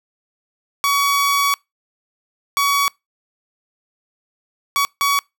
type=tone bursts at uneven times; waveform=sawtooth; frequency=1129 Hz; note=C#6; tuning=31 cents sharp; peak=-11 dBFS; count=4; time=0.84-1.54 / 2.57-2.88 / 4.76-4.85 / 5.01-5.19 s; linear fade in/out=0 ms; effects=noise-tail reverb RT60 0.2 s tail -25 dB re dry